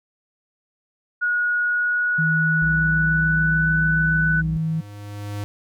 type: tone with pitch glide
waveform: sine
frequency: 1451 to 1493.5 Hz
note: F#6 to F#6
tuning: -34 to +16 cents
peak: -18 dBFS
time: 1.21-4.42 s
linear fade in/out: 20 ms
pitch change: +50 cents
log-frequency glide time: 1.63-3.74 s
type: tone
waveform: sine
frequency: 160 Hz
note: D#3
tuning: 49 cents sharp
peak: -20 dBFS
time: 2.18-4.81 s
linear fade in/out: 10 ms
type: harmonic tone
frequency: 62.3 Hz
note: B1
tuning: 16 cents sharp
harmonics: 1 / 3 / 5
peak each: -28 / -38 / -42 dBFS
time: 2.62-4.57 s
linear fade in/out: 0 ms
type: tone with exponential growth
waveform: square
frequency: 102.8 Hz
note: G#2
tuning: 17 cents flat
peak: -26 dBFS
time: 3.5-5.44 s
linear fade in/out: 0 ms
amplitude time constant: 420 ms
effects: none